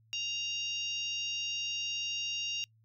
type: harmonic tone with a mistuned harmonic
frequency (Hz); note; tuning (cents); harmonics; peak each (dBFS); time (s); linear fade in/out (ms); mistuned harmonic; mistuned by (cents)
932.3; A#5; 0; 3 / 4 / 5 / 6 / 7; -34 / -43 / -47 / -42 / -48; 0.13-2.64; 0; 4; +21
effects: noise-tail reverb RT60 0.1 s tail -26 dB re dry + added 111 Hz sine -63 dBFS peak until 2.84 s